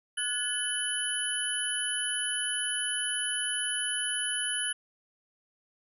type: tone cluster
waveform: sine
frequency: 1471 / 1707 / 2997 / 10360 Hz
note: F#6 / G#6 / F#7 / E9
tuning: -11 / +47 / +22 / -31 cents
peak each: -36 / -37 / -32 / -32 dBFS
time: 0.17-4.73 s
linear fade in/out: 10 ms
effects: tanh soft clip ceiling -18 dBFS